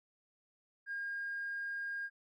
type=tone with tanh clipping; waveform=triangle; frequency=1618 Hz; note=G#6; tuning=46 cents flat; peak=-37 dBFS; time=0.86-2.1 s; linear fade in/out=50 ms; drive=4 dB; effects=none